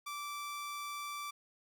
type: tone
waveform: sawtooth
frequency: 1166 Hz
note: D6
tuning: 13 cents flat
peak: -36 dBFS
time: 0.06-1.31 s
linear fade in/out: 10 ms
effects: none